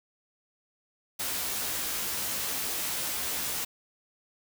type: noise with comb filter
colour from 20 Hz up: white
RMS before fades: -32 dBFS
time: 1.19-3.65 s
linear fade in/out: 10 ms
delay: 15 ms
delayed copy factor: +0.65
effects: none